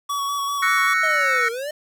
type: tone with vibrato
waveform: square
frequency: 1128 Hz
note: C#6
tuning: 30 cents sharp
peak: -23 dBFS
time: 0.09-0.94 s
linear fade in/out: 10 ms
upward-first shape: square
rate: 5.1 Hz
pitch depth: 15 cents each way
type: chord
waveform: triangle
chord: F# dominant seventh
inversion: third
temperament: equal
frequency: 1318.5 / 1480 / 1864.7 / 2217 Hz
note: E6 / F#6 / A#6 / C#7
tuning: 0 / 0 / 0 / 0 cents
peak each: -21 dBFS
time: 0.62-1.49 s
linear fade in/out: 10 ms
type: linear two-way sweep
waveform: square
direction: down then up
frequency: 644 to 452.3 to 614 Hz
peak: -27 dBFS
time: 1.03-1.71 s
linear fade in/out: 5 ms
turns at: 1.5 s
effects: 8-bit